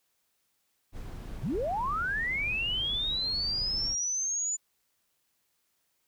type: noise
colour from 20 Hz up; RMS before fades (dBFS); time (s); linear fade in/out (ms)
brown; -40; 0.92-3.96; 50
type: linear sweep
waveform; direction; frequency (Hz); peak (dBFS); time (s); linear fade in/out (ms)
sine; up; 82.41 to 7040; -28; 1.42-4.57; 20
effects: white hiss -75 dBFS RMS until 6.07 s